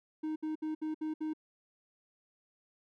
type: tone bursts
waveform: triangle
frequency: 311.1 Hz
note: D#4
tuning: in tune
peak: -31 dBFS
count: 6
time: 0.23-1.335 s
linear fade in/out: 10 ms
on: 130 ms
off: 65 ms
effects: none